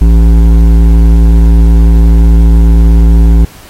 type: tone with hard clipping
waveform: sine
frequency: 55.9 Hz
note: A1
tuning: 28 cents sharp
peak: -3 dBFS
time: 0.01-3.45 s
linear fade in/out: 5 ms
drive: 11 dB
effects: pink hiss -35 dBFS RMS until 3.69 s + AAC 48 kbps